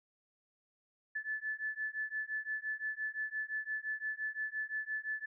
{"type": "beating tone pair", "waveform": "sine", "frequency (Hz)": [1735, 1740.8], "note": ["A6", "A6"], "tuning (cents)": [-25, -19], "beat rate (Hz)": 5.8, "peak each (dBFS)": [-39, -39], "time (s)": [1.15, 5.26], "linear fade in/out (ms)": 10, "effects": []}